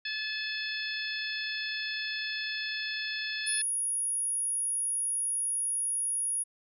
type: harmonic tone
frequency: 864 Hz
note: A5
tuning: 32 cents flat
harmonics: 2 / 3 / 4 / 5 / 6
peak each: -36 / -38 / -39 / -40 / -41 dBFS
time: 0.05-3.62 s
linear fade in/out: 5 ms
type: tone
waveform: sine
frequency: 10410 Hz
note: E9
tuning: 23 cents flat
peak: -28 dBFS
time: 3.46-6.44 s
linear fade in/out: 20 ms
effects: none